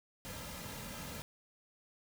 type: noise with comb filter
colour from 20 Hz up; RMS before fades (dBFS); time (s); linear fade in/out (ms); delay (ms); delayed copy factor
pink; -45; 0.25-1.22; 0; 2.7; -0.6
effects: none